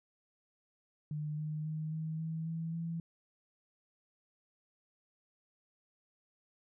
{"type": "tone with pitch steps", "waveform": "sine", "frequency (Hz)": [150.9, 153.36, 155.86, 158.4, 160.98, 163.61, 166.28], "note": ["D3", "D#3", "D#3", "D#3", "E3", "E3", "E3"], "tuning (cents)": [47, -25, 3, 31, -41, -13, 15], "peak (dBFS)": -35, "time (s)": [1.11, 3], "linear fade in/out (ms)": 2, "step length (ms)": 270, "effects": []}